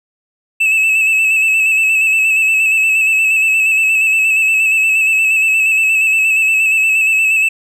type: tone with vibrato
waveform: triangle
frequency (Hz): 2613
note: E7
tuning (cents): -16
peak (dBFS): -8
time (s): 0.6-7.49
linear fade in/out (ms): 10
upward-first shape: square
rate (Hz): 8.5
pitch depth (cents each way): 29
effects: none